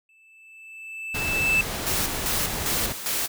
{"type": "tone with exponential growth", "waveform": "triangle", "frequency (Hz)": 2637, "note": "E7", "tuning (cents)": 0, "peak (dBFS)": -15, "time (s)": [0.09, 1.61], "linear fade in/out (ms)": 2, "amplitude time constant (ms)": 330}
{"type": "noise", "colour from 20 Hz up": "pink", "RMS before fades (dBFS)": -30, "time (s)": [1.14, 2.93], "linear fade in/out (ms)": 10}
{"type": "noise with tremolo", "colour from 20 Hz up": "white", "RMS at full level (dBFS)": -26, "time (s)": [1.86, 3.28], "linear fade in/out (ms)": 10, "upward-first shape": "square", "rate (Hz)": 2.5, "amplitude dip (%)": 65}
{"effects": []}